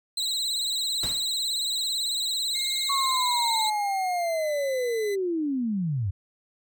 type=tone with vibrato; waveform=35% pulse; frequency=3957 Hz; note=B7; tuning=3 cents sharp; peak=-24 dBFS; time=0.17-3.7 s; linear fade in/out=5 ms; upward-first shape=sine; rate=18 Hz; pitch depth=73 cents each way
type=noise with exponential decay; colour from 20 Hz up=pink; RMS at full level=-33 dBFS; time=1.03-1.37 s; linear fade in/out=2 ms; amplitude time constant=72 ms
type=tone with pitch glide; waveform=sawtooth; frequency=2131 to 2013 Hz; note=C7 to B6; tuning=+31 to +33 cents; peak=-32 dBFS; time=2.54-5.16 s; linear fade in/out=20 ms; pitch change=-98 cents; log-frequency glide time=4.15-4.52 s
type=linear sweep; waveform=sine; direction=down; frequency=1115 to 86.5 Hz; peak=-24 dBFS; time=2.89-6.11 s; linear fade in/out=10 ms
effects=none